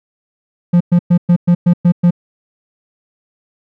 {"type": "tone bursts", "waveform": "triangle", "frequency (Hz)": 174.61, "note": "F3", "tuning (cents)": 0, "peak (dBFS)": -4, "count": 8, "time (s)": [0.73, 2.108], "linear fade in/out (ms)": 10, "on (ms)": 76, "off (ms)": 110, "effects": []}